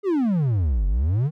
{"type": "exponential two-way sweep", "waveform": "triangle", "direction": "down then up", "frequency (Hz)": [423.1, 44.9, 163.9], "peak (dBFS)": -16, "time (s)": [0.03, 1.31], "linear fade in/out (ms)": 50, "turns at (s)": 0.87, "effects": []}